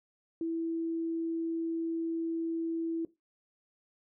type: tone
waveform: sine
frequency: 329.6 Hz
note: E4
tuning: in tune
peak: -30 dBFS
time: 0.41-3.05 s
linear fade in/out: 2 ms
effects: noise-tail reverb RT60 0.2 s tail -17 dB re dry